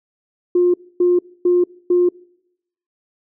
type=tone bursts; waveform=sine; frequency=355 Hz; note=F4; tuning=28 cents sharp; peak=-10 dBFS; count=4; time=0.55-2.09 s; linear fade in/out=5 ms; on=190 ms; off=260 ms; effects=noise-tail reverb RT60 0.8 s tail -24 dB re dry + tanh soft clip ceiling -6 dBFS